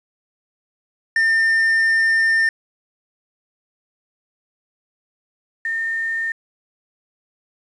triangle / sine tone pair in turn, 1805 / 1816.5 Hz, A6 / A#6, +44 / -45 cents, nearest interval unison, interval 11 cents, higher second, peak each -12 / -20 dBFS, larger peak first, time 1.16-2.49 / 5.65-6.32 s, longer first, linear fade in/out 2 ms, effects resampled to 22050 Hz + 8-bit

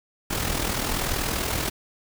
pink noise with amplitude modulation, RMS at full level -24 dBFS, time 0.3-1.7 s, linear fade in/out 10 ms, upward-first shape sine, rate 40.7 Hz, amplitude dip 55%, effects none

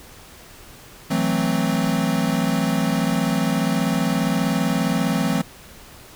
square chord, F# half-diminished seventh, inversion third, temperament equal, 164.81 / 185 / 220 / 261.6 Hz, E3 / F#3 / A3 / C4, 0 / 0 / 0 / 0 cents, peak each -25 dBFS, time 1.1-5.42 s, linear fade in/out 10 ms, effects pink hiss -44 dBFS RMS until 6.15 s

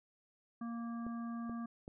harmonic tone, 233.1 Hz, A#3, in tune, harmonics 1 / 3 / 5 / 7, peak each -39 / -54 / -50 / -60 dBFS, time 0.61-1.66 s, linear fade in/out 5 ms
clicks, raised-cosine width 2 ms, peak -34 dBFS, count 3, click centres 1.066 / 1.496 / 1.879 s
effects none

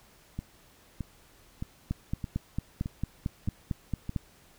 two click trains, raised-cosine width 5 ms, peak -17 / -21 dBFS, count 11 / 7, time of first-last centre 1.91-4.162 / 0.39-4.094 s, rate 4.44 / 1.62 Hz, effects pink hiss -59 dBFS RMS until 4.58 s

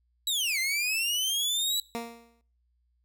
sawtooth linear two-way sweep, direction down then up, 3951 to 2047 to 3951 Hz, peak -23 dBFS, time 0.27-1.8 s, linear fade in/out 2 ms, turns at 0.59 s
15% pulse tone with exponential decay, 233.1 Hz, A#3, in tune, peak -23 dBFS, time 1.95-2.41 s, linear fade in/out 0 ms, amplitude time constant 98 ms
effects noise-tail reverb RT60 0.6 s tail -23 dB re dry + added 60 Hz sine -68 dBFS peak until 3.04 s

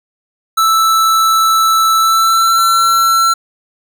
square tone with pitch glide, 1318.5 to 1350.1 Hz, E6 to E6, 0 to +41 cents, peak -9 dBFS, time 0.57-3.34 s, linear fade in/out 10 ms, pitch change +41 cents, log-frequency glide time 1.98-2.62 s, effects none

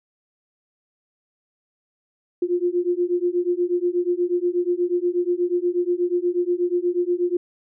sine beating tone pair, 349.2 / 357.5 Hz, F4 / F4, 0 / +41 cents, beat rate 8.3 Hz, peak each -22 / -22 dBFS, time 2.42-7.37 s, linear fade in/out 5 ms, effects none

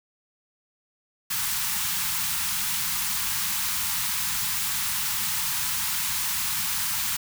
white band-stop noise, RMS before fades -27 dBFS, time 1.3-7.17 s, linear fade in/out 10 ms, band 220 to 820 Hz, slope 96 dB/octave, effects none

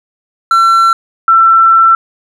triangle / sine tone pair in turn, 1350 / 1342.2 Hz, E6 / E6, +41 / +31 cents, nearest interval unison, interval 10 cents, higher first, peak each -3 dBFS, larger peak neither, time 0.51-0.93 / 1.28-1.95 s, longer second, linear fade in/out 2 ms, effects none

